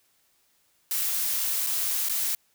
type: noise with dropouts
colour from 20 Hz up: blue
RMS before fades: -27 dBFS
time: 0.91-2.35 s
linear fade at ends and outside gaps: 1 ms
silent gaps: 1.665-1.669 / 2.087-2.095 s
effects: white hiss -67 dBFS RMS until 2.54 s